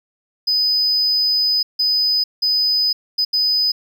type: tone bursts at uneven times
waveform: triangle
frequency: 5000 Hz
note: D#8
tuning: 8 cents sharp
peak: -12 dBFS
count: 5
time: 0.47-1.63 / 1.79-2.24 / 2.42-2.93 / 3.18-3.25 / 3.33-3.72 s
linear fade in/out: 10 ms
effects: tanh soft clip ceiling -10 dBFS